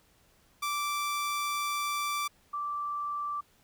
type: tone pair in turn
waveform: sawtooth / sine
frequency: 1169 / 1169 Hz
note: D6 / D6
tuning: -8 / -8 cents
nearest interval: unison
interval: 0 cents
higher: neither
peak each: -26 / -31 dBFS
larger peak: first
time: 0.62-2.28 / 2.53-3.41 s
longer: first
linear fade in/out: 10 ms
effects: pink hiss -65 dBFS RMS until 3.63 s